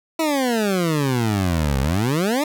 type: exponential two-way sweep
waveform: 20% pulse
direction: down then up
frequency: 329.6 to 64.7 to 311.9 Hz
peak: -13 dBFS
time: 0.19-2.44 s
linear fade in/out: 5 ms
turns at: 1.8 s
effects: none